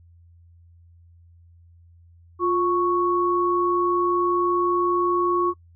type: tone pair together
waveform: sine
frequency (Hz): 352.3 / 1108.7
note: F4 / C#6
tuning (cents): +15 / 0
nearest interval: octave + minor sixth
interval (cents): 1985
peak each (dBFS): -21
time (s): 2.39-5.54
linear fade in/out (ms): 50
effects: noise-tail reverb RT60 0.1 s tail -26 dB re dry + added 85 Hz sine -49 dBFS peak until 5.75 s